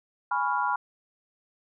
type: chord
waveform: sine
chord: C# dominant seventh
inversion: second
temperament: equal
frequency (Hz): 830.6 / 987.8 / 1108.7 / 1396.9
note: G#5 / B5 / C#6 / E#6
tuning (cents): 0 / 0 / 0 / 0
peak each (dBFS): -30 / -27 / -33 / -30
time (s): 0.31-0.76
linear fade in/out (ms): 5
effects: none